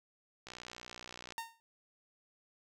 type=click train; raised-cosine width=0.2 ms; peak=-29 dBFS; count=53; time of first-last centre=0.47-1.322 s; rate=61 Hz
type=tone with exponential decay; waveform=sawtooth; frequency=916 Hz; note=A#5; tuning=31 cents flat; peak=-31 dBFS; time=1.38-1.6 s; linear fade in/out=0 ms; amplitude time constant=46 ms
effects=none